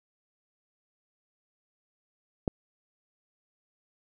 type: click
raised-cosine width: 2 ms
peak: -13 dBFS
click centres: 2.478 s
effects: none